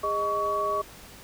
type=tone cluster; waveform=sine; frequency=409.4 / 622 / 1126 Hz; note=G#4 / D#5 / C#6; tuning=-25 / -1 / +27 cents; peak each=-32 / -30 / -26 dBFS; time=0.03-0.82 s; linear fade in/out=10 ms; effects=pink hiss -47 dBFS RMS until 1.23 s